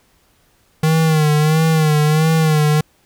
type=tone with vibrato; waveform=square; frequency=155.56 Hz; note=D#3; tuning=in tune; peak=-12 dBFS; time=0.83-2.81 s; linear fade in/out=5 ms; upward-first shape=sine; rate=1.5 Hz; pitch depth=62 cents each way; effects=pink hiss -57 dBFS RMS until 3.05 s